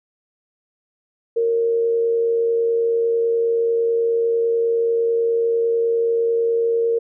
sine tone with amplitude modulation, 462.5 Hz, A#4, 14 cents flat, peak -14 dBFS, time 1.36-6.99 s, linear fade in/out 10 ms, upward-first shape sine, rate 89.2 Hz, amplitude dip 35%, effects none

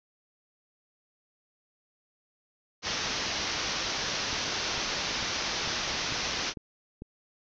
white low-pass noise, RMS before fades -32 dBFS, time 2.82-6.54 s, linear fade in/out 50 ms, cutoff 6200 Hz, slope 96 dB/octave
click train, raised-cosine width 3 ms, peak -27 dBFS, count 7, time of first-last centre 4.33-7.021 s, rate 2.23 Hz
effects none

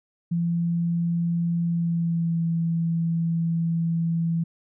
sine tone with pitch glide, 170 to 166.31 Hz, F3 to E3, -46 to +16 cents, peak -21 dBFS, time 0.31-4.44 s, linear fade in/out 10 ms, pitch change -38 cents, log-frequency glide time 1.63-2.43 s, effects none

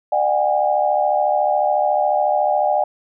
sine tone cluster, 601 / 741 / 815 Hz, D5 / F#5 / G#5, +40 / +2 / -33 cents, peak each -19 dBFS, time 0.12-2.84 s, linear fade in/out 5 ms, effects none

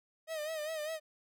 45% pulse tone with vibrato, 622.3 Hz, D#5, in tune, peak -36 dBFS, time 0.27-1 s, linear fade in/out 50 ms, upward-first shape sine, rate 5 Hz, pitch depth 74 cents each way, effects none

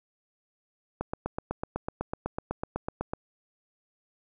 click train, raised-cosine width 1 ms, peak -16 dBFS, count 18, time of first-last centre 1.01-3.135 s, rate 8 Hz, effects none

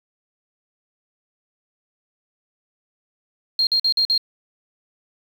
sine tone bursts, 4217 Hz, C8, 13 cents sharp, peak -15 dBFS, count 5, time 3.59-4.178 s, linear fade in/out 2 ms, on 80 ms, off 47 ms, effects 7-bit

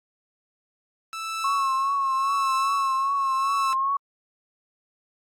sawtooth tone with tremolo, 1318.5 Hz, E6, in tune, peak -23 dBFS, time 1.13-3.73 s, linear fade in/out 0 ms, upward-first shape triangle, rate 0.87 Hz, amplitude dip 90%
sine tone with vibrato, 1088 Hz, C#6, 33 cents flat, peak -21 dBFS, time 1.44-3.97 s, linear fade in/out 5 ms, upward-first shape triangle, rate 2.5 Hz, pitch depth 54 cents each way
effects low-pass 10000 Hz 12 dB/octave + AAC 64 kbps

